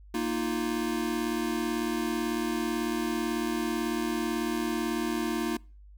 square chord, Bb suspended fourth, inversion none, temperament equal, 233.1 / 311.1 / 349.2 Hz, Bb3 / Eb4 / F4, 0 / 0 / 0 cents, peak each -33 dBFS, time 0.14-5.57 s, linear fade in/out 5 ms, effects noise-tail reverb RT60 0.4 s tail -26 dB re dry + added 50 Hz sine -48 dBFS peak until 5.97 s

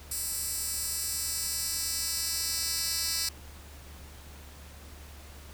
10% pulse tone with high-pass filter sweep, 329.6 Hz, E4, in tune, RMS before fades -32 dBFS, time 0.11-3.29 s, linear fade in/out 5 ms, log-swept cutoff 8300 to 5000 Hz, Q 1.3, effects added 72 Hz sine -47 dBFS peak until 5.53 s + pink hiss -51 dBFS RMS until 5.53 s

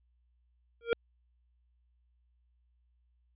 square tone with exponential growth, 466.2 Hz, A#4, in tune, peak -22 dBFS, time 0.81-0.93 s, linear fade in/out 0 ms, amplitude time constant 25 ms, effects added 60 Hz sine -67 dBFS peak until 3.35 s + resampled to 8000 Hz

